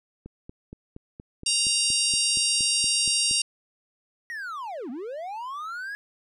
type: click train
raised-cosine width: 3 ms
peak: -27 dBFS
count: 14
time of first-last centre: 0.26-3.312 s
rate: 4.26 Hz
type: harmonic tone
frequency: 932.3 Hz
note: A#5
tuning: in tune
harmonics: 3 / 4 / 5 / 6 / 7 / 8 / 9 / 10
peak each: -28 / -34 / -27 / -28 / -37 / -34 / -29 / -29 dBFS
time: 1.46-3.42 s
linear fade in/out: 5 ms
type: linear two-way sweep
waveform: triangle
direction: down then up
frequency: 1923 to 224.2 to 1694 Hz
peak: -30 dBFS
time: 4.3-5.95 s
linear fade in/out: 0 ms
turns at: 4.9 s
effects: none